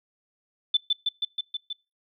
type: tone with echo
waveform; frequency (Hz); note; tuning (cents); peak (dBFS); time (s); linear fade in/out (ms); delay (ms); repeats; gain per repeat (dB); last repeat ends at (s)
sine; 3520; A7; 0; -17; 0.74-0.77; 5; 160; 6; -2; 1.73
effects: noise-tail reverb RT60 0.3 s tail -25 dB re dry